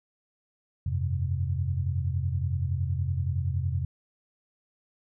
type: chord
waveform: sine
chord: F suspended second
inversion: none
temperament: equal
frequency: 87.31 / 98 / 130.81 Hz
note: F2 / G2 / C3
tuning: 0 / 0 / 0 cents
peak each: -28 / -32 / -30 dBFS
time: 0.86-3.85 s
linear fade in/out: 5 ms
effects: none